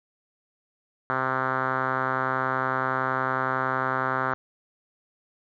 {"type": "tone with low-pass filter", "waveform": "5% pulse", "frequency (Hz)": 130.81, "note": "C3", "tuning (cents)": 0, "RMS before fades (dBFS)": -26, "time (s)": [1.1, 4.34], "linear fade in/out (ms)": 0, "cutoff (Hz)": 1400, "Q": 3.1, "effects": []}